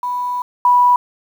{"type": "tone pair in turn", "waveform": "sine", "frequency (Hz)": [986, 981.6], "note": ["B5", "B5"], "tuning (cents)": [-3, -11], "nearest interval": "unison", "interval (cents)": 8, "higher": "first", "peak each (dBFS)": [-18, -8], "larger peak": "second", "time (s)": [[0.03, 0.42], [0.65, 0.96]], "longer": "first", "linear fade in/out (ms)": 2, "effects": ["7-bit"]}